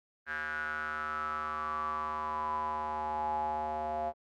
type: tone with band-pass filter sweep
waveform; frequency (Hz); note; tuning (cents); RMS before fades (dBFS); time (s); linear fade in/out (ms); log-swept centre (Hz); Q
square; 76.9; D#2; -20; -35; 0.26-4.13; 50; 1600 to 720; 10
effects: Opus 24 kbps